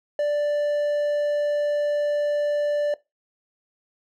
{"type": "tone", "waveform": "triangle", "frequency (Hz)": 587.3, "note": "D5", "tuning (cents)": 0, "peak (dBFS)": -18, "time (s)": [0.19, 2.94], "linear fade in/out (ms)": 2, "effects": ["noise-tail reverb RT60 0.2 s tail -19 dB re dry"]}